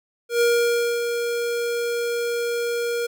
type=tone with ADSR envelope; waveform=square; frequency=472.8 Hz; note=A#4; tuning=24 cents sharp; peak=-16 dBFS; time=0.29-3.07 s; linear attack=120 ms; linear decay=590 ms; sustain=-7 dB; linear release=13 ms; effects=none